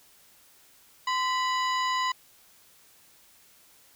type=harmonic tone with a mistuned harmonic; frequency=986 Hz; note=B5; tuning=3 cents flat; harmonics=1 / 2 / 3 / 4 / 5 / 7; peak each=-26 / -32 / -36 / -38 / -40 / -43 dBFS; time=1.07-2.12 s; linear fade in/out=5 ms; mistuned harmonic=1; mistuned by=+72 cents; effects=white hiss -58 dBFS RMS until 3.95 s